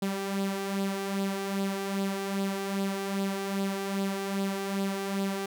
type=tone with flanger; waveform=sawtooth; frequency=196 Hz; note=G3; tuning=in tune; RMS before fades=-31 dBFS; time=0.02-5.46 s; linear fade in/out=5 ms; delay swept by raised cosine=0.23 to 2.63 ms; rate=2.5 Hz; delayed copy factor=+0.5; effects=none